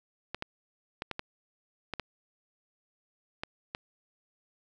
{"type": "clicks", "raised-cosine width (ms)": 0.3, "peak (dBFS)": -18, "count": 9, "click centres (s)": [0.346, 0.424, 1.021, 1.113, 1.194, 1.937, 1.997, 3.435, 3.749], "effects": []}